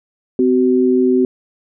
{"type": "tone pair together", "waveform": "sine", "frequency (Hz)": [256.3, 376.3], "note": ["C4", "F#4"], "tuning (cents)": [-36, 29], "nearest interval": "perfect fifth", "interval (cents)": 665, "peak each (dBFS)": -13, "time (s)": [0.39, 1.25], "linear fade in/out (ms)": 2, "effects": []}